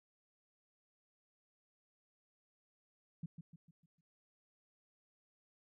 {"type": "tone with echo", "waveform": "sine", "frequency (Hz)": 164.6, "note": "E3", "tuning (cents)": -2, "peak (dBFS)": -39, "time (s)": [3.23, 3.26], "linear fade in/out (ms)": 5, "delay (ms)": 150, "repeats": 5, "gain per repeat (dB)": -7, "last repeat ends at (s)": 4.01, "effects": []}